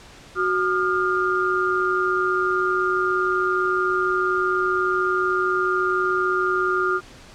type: tone cluster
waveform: sine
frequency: 369.8 / 1216 / 1406 Hz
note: F#4 / D#6 / F6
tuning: -1 / -40 / +11 cents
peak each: -23 dBFS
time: 0.35-7.01 s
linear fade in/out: 50 ms
effects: pink hiss -45 dBFS RMS until 7.34 s + low-pass 7000 Hz 12 dB/octave